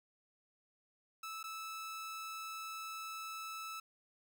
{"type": "tone with dropouts", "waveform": "sawtooth", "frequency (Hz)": 1310, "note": "E6", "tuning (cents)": -11, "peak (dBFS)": -39, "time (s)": [1.23, 3.8], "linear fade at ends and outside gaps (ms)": 5, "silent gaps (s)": [1.43, 1.439], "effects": []}